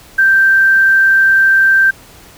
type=tone with quantisation; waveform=sine; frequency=1568 Hz; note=G6; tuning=in tune; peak=-6 dBFS; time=0.18-1.91 s; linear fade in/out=10 ms; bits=6; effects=pink hiss -40 dBFS RMS until 2.37 s

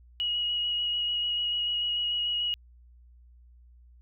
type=tone with vibrato; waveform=sine; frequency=2900 Hz; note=F#7; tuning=35 cents flat; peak=-26 dBFS; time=0.2-2.54 s; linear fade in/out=0 ms; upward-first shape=square; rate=6.8 Hz; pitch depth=9 cents each way; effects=added 60 Hz sine -52 dBFS peak until 4.01 s

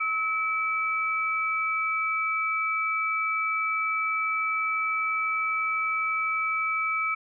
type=tone pair together; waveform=sine; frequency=1294.2 / 2306 Hz; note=E6 / D7; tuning=-32 / -32 cents; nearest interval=minor seventh; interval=1000 cents; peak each=-27 dBFS; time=0-7.15 s; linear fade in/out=10 ms; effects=none

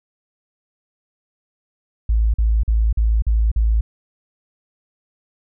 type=tone bursts; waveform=sine; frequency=55 Hz; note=A1; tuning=in tune; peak=-13 dBFS; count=6; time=2.09-3.81 s; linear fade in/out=5 ms; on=250 ms; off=44 ms; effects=none

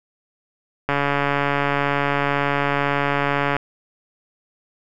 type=click train; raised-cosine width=0.5 ms; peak=-5 dBFS; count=381; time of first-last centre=0.89-3.566 s; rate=142 Hz; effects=none

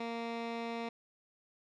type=tone with low-pass filter; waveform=15% pulse; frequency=231.9 Hz; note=A#3; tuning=9 cents flat; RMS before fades=-39 dBFS; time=0-0.89 s; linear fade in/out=5 ms; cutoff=3500 Hz; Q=1.1; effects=none

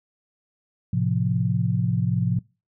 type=chord; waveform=sine; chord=F major; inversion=first; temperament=equal; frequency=110 / 130.81 / 174.61 Hz; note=A2 / C3 / F3; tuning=0 / 0 / 0 cents; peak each=-24 dBFS; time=0.93-2.39 s; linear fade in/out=5 ms; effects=noise-tail reverb RT60 0.3 s tail -24 dB re dry

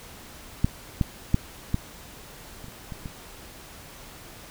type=clicks; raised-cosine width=5 ms; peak=-7 / -9 / -6 / -10 / -29 / -30 / -23 / -21 dBFS; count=8; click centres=0.645 / 1.012 / 1.344 / 1.744 / 2.643 / 2.684 / 2.922 / 3.058 s; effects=pink hiss -45 dBFS RMS until 4.5 s

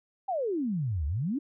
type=exponential two-way sweep; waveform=sine; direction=down then up; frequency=810 to 68 to 309.3 Hz; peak=-27 dBFS; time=0.28-1.39 s; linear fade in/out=10 ms; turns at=1.06 s; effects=none

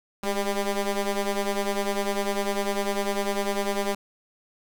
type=ring-modulated tone; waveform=15% pulse; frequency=200 Hz; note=G3; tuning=35 cents sharp; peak=-15 dBFS; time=0.23-3.95 s; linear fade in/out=5 ms; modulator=195 Hz; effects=none

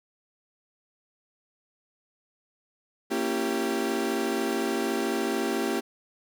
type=chord; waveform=35% pulse; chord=A# diminished seventh; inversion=none; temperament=equal with one note detuned; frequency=233.1 / 277.2 / 338.1 / 392 Hz; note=A#3 / C#4 / E4 / G4; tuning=0 / 0 / +44 / 0 cents; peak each=-30 / -31 / -30 / -28 dBFS; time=3.1-5.81 s; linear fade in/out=20 ms; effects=none

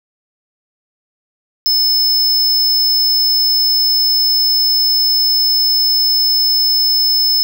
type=tone; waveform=square; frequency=5230 Hz; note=E8; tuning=15 cents flat; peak=-11 dBFS; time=1.66-7.43 s; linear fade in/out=0 ms; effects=none

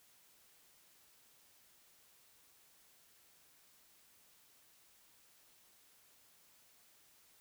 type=silence; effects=white hiss -67 dBFS RMS until 7.4 s

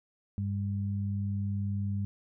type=tone pair together; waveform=sine; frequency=99.8 / 199.6 Hz; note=G2 / G3; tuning=+32 / +32 cents; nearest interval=octave; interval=1200 cents; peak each=-30 / -35 dBFS; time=0.38-2.05 s; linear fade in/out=0 ms; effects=none

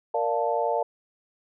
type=chord; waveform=sine; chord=Bb major seventh; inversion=none; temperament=equal; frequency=466.2 / 587.3 / 698.5 / 880 Hz; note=Bb4 / D5 / F5 / A5; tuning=0 / 0 / 0 / 0 cents; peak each=-28 dBFS; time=0.14-0.83 s; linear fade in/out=5 ms; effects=none

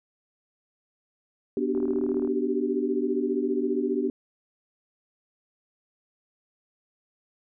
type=chord; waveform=sine; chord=G major seventh; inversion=first; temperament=equal with one note detuned; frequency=246.9 / 293.7 / 377.1 / 392 Hz; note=B3 / D4 / F#4 / G4; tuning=0 / 0 / +33 / 0 cents; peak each=-29 dBFS; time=1.57-4.1 s; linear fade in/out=2 ms
type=click train; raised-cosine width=1 ms; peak=-30 dBFS; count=21; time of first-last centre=1.75-2.275 s; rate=38.1 Hz
effects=none

